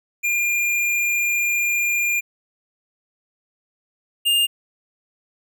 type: tone pair in turn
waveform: square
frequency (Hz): 2405 / 2815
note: D7 / F7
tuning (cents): +41 / +13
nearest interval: minor third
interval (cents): 272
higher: second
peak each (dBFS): -19 / -16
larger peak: second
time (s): 0.23-2.21 / 4.25-4.47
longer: first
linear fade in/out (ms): 20
effects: none